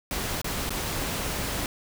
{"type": "noise with dropouts", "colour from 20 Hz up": "pink", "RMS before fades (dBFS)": -30, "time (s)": [0.11, 1.66], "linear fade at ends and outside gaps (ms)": 1, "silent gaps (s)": [[0.416, 0.444], [0.694, 0.705]], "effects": []}